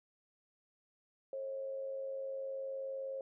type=tone with amplitude modulation; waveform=sine; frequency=538 Hz; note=C5; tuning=48 cents sharp; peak=-36 dBFS; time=1.33-3.21 s; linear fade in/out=2 ms; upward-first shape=sine; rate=99.7 Hz; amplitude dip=45%; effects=none